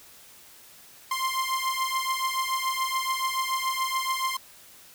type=beating tone pair; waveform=sawtooth; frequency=1046.5 / 1053.5 Hz; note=C6 / C6; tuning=0 / +12 cents; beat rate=7 Hz; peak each=-25 dBFS; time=1.11-4.37 s; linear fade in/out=5 ms; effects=white hiss -51 dBFS RMS until 4.94 s